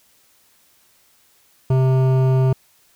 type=tone with hard clipping; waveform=sine; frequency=130.81 Hz; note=C3; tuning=in tune; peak=-15 dBFS; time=1.7-2.53 s; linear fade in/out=5 ms; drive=13 dB; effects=white hiss -57 dBFS RMS until 2.95 s